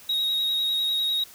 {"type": "tone with vibrato", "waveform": "triangle", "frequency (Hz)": 3785, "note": "A#7", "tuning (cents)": 26, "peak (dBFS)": -21, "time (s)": [0.09, 1.24], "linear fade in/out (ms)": 5, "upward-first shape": "square", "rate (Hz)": 10, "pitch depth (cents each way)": 15, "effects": ["white hiss -48 dBFS RMS until 1.34 s"]}